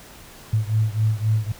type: beating tone pair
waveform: sine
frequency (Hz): 107.6 / 111.4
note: A2 / A2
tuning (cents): -38 / +22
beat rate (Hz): 3.8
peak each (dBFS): -20 / -22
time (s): 0.53-1.52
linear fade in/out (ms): 5
effects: pink hiss -44 dBFS RMS until 1.59 s